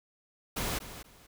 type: noise with echo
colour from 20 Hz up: pink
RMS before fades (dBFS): -33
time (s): 0.56-0.79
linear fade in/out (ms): 10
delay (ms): 240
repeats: 2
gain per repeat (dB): -12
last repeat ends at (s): 1.27
effects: none